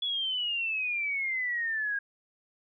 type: exponential sweep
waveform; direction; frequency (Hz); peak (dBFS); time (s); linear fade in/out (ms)
sine; down; 3417 to 1619; -28; 0.02-1.99; 5
effects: none